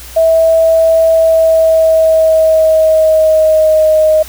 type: tone with pitch glide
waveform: sine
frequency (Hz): 651 to 623.8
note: E5 to D#5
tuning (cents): -22 to +4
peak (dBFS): -5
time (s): 0.16-4.23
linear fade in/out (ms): 10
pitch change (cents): -74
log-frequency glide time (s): 1.12-3.91
effects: added 60 Hz sine -32 dBFS peak until 4.28 s + white hiss -32 dBFS RMS until 4.28 s